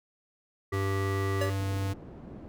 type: harmonic tone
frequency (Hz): 390.3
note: G4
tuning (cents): -8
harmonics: 1 / 3 / 5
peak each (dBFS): -33 / -38 / -40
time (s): 0.72-1.5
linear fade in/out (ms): 5
type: tone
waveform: square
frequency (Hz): 97.6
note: G2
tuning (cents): -7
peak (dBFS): -29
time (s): 0.72-1.94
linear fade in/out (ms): 20
type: tone with exponential decay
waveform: square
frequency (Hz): 568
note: C#5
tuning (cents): +42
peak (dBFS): -27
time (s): 1.41-1.64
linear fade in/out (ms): 5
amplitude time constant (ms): 48
type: low-pass noise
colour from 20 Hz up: white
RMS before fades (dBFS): -45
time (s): 1.6-2.48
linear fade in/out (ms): 0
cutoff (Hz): 330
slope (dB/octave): 12
effects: none